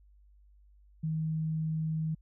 sine tone, 158.2 Hz, D#3, 29 cents sharp, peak -29 dBFS, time 1.03-2.15 s, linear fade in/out 10 ms, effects added 50 Hz sine -57 dBFS peak until 2.21 s

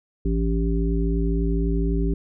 harmonic tone with a mistuned harmonic, 56 Hz, A1, 31 cents sharp, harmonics 1 / 3 / 5 / 7, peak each -21 / -26 / -28 / -29 dBFS, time 0.25-2.14 s, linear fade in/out 5 ms, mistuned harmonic 1, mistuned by -130 cents, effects none

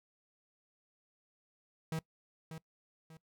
45% pulse tone with echo, 160.2 Hz, E3, 49 cents flat, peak -34 dBFS, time 1.92-1.99 s, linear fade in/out 2 ms, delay 590 ms, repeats 2, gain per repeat -9 dB, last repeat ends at 3.17 s, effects noise-tail reverb RT60 0.1 s tail -21 dB re dry

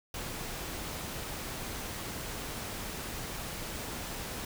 pink noise, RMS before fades -39 dBFS, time 0.14-4.45 s, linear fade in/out 2 ms, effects none

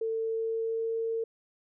sine tone with pitch glide, 448.5 to 453.4 Hz, A4 to A#4, +33 to -48 cents, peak -28 dBFS, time 0.01-1.24 s, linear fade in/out 5 ms, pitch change +19 cents, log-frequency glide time 0.29-0.94 s, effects none

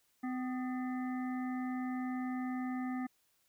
harmonic tone with a mistuned harmonic, 254.6 Hz, C4, 47 cents flat, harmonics 1 / 3 / 5 / 7 / 8, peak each -35 / -45 / -49 / -52 / -53 dBFS, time 0.23-3.07 s, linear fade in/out 10 ms, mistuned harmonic 5, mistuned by -56 cents, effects white hiss -74 dBFS RMS until 3.48 s

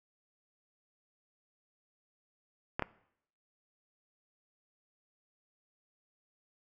clicks, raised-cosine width 0.5 ms, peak -16 dBFS, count 2, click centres 2.795 / 2.823 s, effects noise-tail reverb RT60 0.7 s tail -20 dB re dry

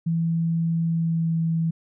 sine tone with pitch glide, 165.6 to 163.89 Hz, E3 to E3, +8 to -10 cents, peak -20 dBFS, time 0.06-1.71 s, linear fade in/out 10 ms, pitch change -18 cents, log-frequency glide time 0.86-1.38 s, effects none

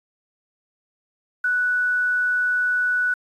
sine tone with quantisation, 1480 Hz, F#6, in tune, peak -18 dBFS, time 1.44-3.14 s, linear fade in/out 5 ms, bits 8, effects resampled to 24000 Hz

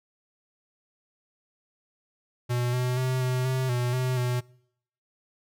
square tone with pitch steps, 122.2 / 125.3 / 128.9 / 127.3 / 130.1 / 122.8 / 127.9 / 123.8 Hz, B2 / B2 / C3 / C3 / C3 / B2 / C3 / B2, -18 / +25 / -26 / -47 / -9 / -9 / -39 / +5 cents, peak -25 dBFS, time 2.49-4.41 s, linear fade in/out 20 ms, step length 240 ms, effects noise-tail reverb RT60 0.7 s tail -24 dB re dry

